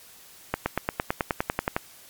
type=accelerating click train; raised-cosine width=0.5 ms; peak=-8 dBFS; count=13; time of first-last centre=0.54-1.765 s; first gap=120 ms; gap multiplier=0.97; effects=white hiss -50 dBFS RMS until 2.09 s + MP3 96 kbps